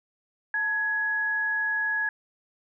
sine tone pair together, 888 / 1675.3 Hz, A5 / G#6, +16 / +15 cents, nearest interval major seventh, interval 1099 cents, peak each -36 / -24 dBFS, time 0.54-2.09 s, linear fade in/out 2 ms, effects none

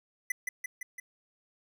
square tone with echo, 2000 Hz, B6, 21 cents sharp, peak -28 dBFS, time 0.3-0.32 s, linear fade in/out 5 ms, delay 170 ms, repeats 4, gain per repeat -3 dB, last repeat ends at 1 s, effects none

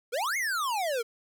square exponential two-way sweep, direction up then down, 440 to 2217 to 440 Hz, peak -28 dBFS, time 0.12-1.03 s, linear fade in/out 20 ms, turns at 0.37 s, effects none

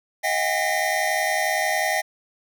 square tone cluster, 631 / 728 / 799 / 1847 / 2008 Hz, D#5 / F#5 / G5 / A#6 / B6, +24 / -28 / +33 / -16 / +28 cents, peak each -28 dBFS, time 0.23-2.02 s, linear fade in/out 20 ms, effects none

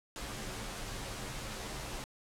pink noise with comb filter, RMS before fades -41 dBFS, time 0.16-2.04 s, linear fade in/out 0 ms, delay 12 ms, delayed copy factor -0.65, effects low-pass 10000 Hz 12 dB/octave

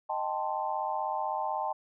sine chord, A half-diminished seventh, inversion second, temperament equal, 622.3 / 784 / 880 / 1046.5 Hz, Eb5 / G5 / A5 / C6, 0 / 0 / 0 / 0 cents, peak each -37 / -34 / -33 / -37 dBFS, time 0.09-1.73 s, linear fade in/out 10 ms, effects none

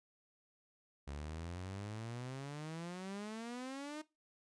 sawtooth exponential sweep, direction up, 69.3 to 311.1 Hz, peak -39 dBFS, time 1.07-4.02 s, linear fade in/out 10 ms, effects noise-tail reverb RT60 0.2 s tail -17 dB re dry + resampled to 22050 Hz

